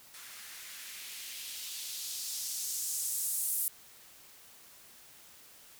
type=noise with band-pass filter sweep; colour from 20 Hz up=violet; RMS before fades=-38 dBFS; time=0.14-3.68 s; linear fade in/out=0 ms; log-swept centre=1300 to 11000 Hz; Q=1.4; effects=white hiss -56 dBFS RMS until 5.79 s